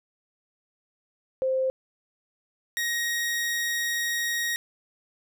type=tone pair in turn; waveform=sine / sawtooth; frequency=523.3 / 1881.1 Hz; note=C5 / A#6; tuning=0 / +15 cents; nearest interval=octave + minor seventh; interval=2215 cents; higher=second; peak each=-22 dBFS; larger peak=neither; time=1.42-1.7 / 2.77-4.56 s; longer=second; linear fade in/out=0 ms; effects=none